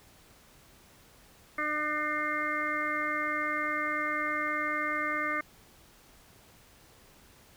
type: harmonic tone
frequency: 301.6 Hz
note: D4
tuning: 46 cents sharp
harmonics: 1 / 2 / 4 / 5 / 6 / 7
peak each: -39 / -39 / -33 / -38 / -37 / -33 dBFS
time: 1.58-5.41 s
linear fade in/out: 5 ms
effects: pink hiss -58 dBFS RMS until 7.56 s